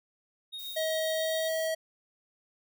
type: tone with tremolo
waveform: triangle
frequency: 3729 Hz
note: A#7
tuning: in tune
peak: -35 dBFS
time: 0.52-1.49 s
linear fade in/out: 20 ms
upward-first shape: sine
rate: 7.5 Hz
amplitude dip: 40%
type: noise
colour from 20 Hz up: violet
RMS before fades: -45 dBFS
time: 0.58-1.69 s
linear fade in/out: 20 ms
type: tone with pitch glide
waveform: square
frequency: 636 to 642.6 Hz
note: D#5 to E5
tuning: +38 to -44 cents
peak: -29 dBFS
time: 0.76-1.75 s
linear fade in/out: 10 ms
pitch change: +18 cents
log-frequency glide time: 1.13-1.48 s
effects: none